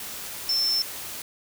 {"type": "tone in noise", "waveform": "sine", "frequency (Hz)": 5340, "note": "E8", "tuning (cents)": 22, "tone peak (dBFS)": -21, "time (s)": [0.49, 0.82], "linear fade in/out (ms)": 2, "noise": "white", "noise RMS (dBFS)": -36, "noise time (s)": [0, 1.22], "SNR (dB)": 12, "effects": []}